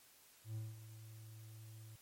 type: tone with ADSR envelope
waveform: triangle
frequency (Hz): 110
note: A2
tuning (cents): 0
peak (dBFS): -38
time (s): 0.44-1.96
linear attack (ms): 110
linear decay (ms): 210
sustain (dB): -12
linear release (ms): 6
effects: white hiss -65 dBFS RMS until 2.01 s + MP3 64 kbps